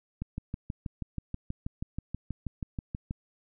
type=click train; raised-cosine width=5 ms; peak=-21 dBFS; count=19; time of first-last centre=0.22-3.109 s; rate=6.23 Hz; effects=none